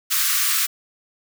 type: high-pass noise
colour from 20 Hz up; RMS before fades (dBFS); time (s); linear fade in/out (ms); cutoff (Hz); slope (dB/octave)
white; -20; 0.1-0.67; 20; 1100; 96
effects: none